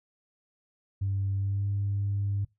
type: tone with pitch glide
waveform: sine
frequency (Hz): 98 to 100.29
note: G2 to G2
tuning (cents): 0 to +40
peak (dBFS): -25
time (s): 1.01-2.45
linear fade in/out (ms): 10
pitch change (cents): +40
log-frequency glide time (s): 1.37-1.68
effects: noise-tail reverb RT60 0.2 s tail -22 dB re dry + tanh soft clip ceiling -22 dBFS